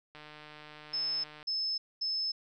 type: click train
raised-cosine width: 0.3 ms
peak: -33 dBFS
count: 194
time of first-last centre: 0.15-1.428 s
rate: 151 Hz
type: tone bursts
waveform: sine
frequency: 5230 Hz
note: E8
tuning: 15 cents flat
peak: -30 dBFS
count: 3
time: 0.93-2.32 s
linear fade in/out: 10 ms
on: 310 ms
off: 230 ms
effects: none